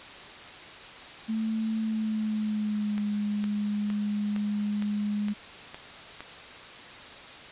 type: tone with pitch glide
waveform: sine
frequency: 221 to 207.4 Hz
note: A3 to G#3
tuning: +8 to -2 cents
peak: -26 dBFS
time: 1.28-5.34 s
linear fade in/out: 20 ms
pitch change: -110 cents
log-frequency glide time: 1.78-3.02 s
type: click train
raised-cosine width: 0.3 ms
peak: -23 dBFS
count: 8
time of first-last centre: 2.98-6.206 s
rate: 2.17 Hz
effects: white hiss -44 dBFS RMS until 7.51 s + resampled to 8000 Hz